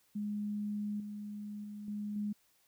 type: tone with level steps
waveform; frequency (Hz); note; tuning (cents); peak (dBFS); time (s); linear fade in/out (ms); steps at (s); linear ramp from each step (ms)
sine; 207.7; G#3; 0; -34 / -40 / -42 / -36 / -33; 0.15-2.33; 10; 1 / 1.64 / 1.88 / 2.16; 2
effects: white hiss -71 dBFS RMS until 2.67 s